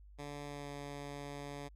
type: tone with pitch glide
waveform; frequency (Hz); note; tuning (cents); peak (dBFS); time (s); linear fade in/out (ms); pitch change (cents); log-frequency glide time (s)
10% pulse; 144.6 to 142.94; D3 to D3; -27 to -47; -35; 0.18-1.69; 20; -20; 0.46-0.7
effects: added 50 Hz sine -54 dBFS peak until 1.75 s + low-pass 10000 Hz 12 dB/octave